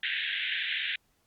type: band-pass noise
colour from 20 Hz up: pink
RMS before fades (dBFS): -32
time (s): 0.03-0.96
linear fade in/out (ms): 5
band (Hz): 1600 to 3700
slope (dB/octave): 96
effects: pink hiss -71 dBFS RMS until 1.26 s + Opus 48 kbps